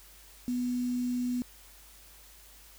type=tone with quantisation; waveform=sine; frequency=246.9 Hz; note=B3; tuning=in tune; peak=-28 dBFS; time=0.48-1.42 s; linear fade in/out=0 ms; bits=8; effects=added 50 Hz sine -57 dBFS peak until 2.78 s + white hiss -55 dBFS RMS until 2.78 s